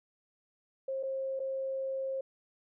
sine tone with dropouts, 534 Hz, C5, 35 cents sharp, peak -32 dBFS, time 0.88-2.21 s, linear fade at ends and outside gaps 5 ms, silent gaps 1.029-1.033 / 1.394-1.4 s, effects none

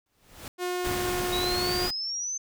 pink noise with exponential growth, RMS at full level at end -38 dBFS, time 0.06-0.48 s, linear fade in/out 2 ms, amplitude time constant 90 ms
sawtooth tone, 359.6 Hz, F#4, 49 cents flat, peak -24 dBFS, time 0.58-1.9 s, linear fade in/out 50 ms
pink noise, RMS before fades -33 dBFS, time 0.84-1.91 s, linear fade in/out 10 ms
sine exponential sweep, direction up, 3789 to 6272 Hz, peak -29 dBFS, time 1.32-2.38 s, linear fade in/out 10 ms
effects none

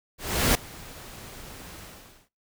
pink noise with ADSR envelope, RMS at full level -20 dBFS, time 0.18-2.29 s, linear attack 370 ms, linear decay 3 ms, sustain -23 dB, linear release 500 ms, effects noise-tail reverb RT60 0.3 s tail -24 dB re dry

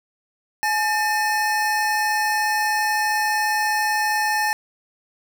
square tone pair together, 848.1 / 1797 Hz, G#5 / A6, +36 / +36 cents, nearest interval octave + minor second, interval 1300 cents, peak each -22 / -23 dBFS, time 0.63-4.53 s, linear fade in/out 0 ms, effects none

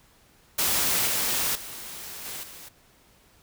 white noise with level steps, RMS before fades -24 / -26 / -39 / -36 / -44 dBFS, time 0.58-2.69 s, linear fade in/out 10 ms, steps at 1.07 / 1.55 / 2.25 / 2.43 s, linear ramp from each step 5 ms, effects pink hiss -59 dBFS RMS until 3.42 s

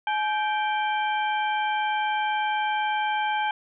harmonic tone with a mistuned harmonic, 784 Hz, G5, in tune, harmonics 1 / 2 / 3 / 4, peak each -24 / -30 / -34 / -36 dBFS, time 0.07-3.51 s, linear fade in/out 2 ms, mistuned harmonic 1, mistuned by +140 cents, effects none

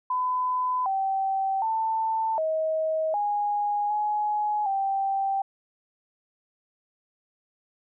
sine tone with pitch steps, 1007 / 774 / 890 / 634 / 825 / 840 / 782 Hz, B5 / G5 / A5 / D#5 / G#5 / G#5 / G5, +33 / -22 / +20 / +32 / -12 / +19 / -4 cents, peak -23 dBFS, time 0.1-5.42 s, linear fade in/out 5 ms, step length 760 ms, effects none

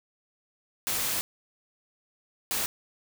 white noise bursts at uneven times, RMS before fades -29 dBFS, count 2, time 0.87-1.21 / 2.51-2.66 s, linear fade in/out 0 ms, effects none

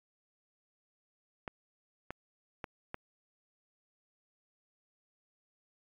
clicks, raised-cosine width 0.5 ms, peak -23 dBFS, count 4, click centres 1.478 / 2.106 / 2.642 / 2.944 s, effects MP3 96 kbps

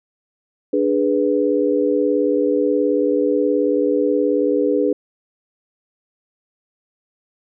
sine chord, G# diminished, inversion second, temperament equal, 293.7 / 415.3 / 493.9 Hz, D4 / G#4 / B4, 0 / 0 / 0 cents, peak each -19 dBFS, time 0.73-4.93 s, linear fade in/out 5 ms, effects none

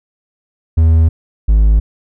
triangle tone pair in turn, 81 / 52.72 Hz, E2 / G#1, -30 / +27 cents, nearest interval perfect fifth, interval 743 cents, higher first, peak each -4 dBFS, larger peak neither, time 0.77-1.09 / 1.48-1.8 s, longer neither, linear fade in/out 10 ms, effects none

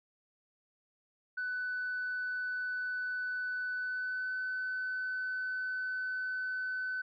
sine tone with pitch glide, 1496 to 1510.8 Hz, F#6 to F#6, +19 to +36 cents, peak -32 dBFS, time 1.37-7.02 s, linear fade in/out 10 ms, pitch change +17 cents, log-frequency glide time 3.76-4.33 s, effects tanh soft clip ceiling -30 dBFS

